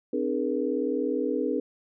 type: tone cluster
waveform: sine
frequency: 262.4 / 302.9 / 420.1 / 479.4 Hz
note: C4 / D#4 / G#4 / A#4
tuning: +5 / -46 / +20 / +48 cents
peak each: -30 dBFS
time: 0.13-1.6 s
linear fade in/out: 5 ms
effects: none